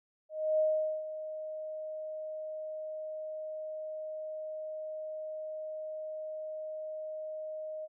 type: tone with ADSR envelope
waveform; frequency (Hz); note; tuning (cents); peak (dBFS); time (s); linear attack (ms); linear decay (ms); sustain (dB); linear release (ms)
sine; 622.3; D#5; 0; -24; 0.29-7.88; 300; 440; -13; 39
effects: none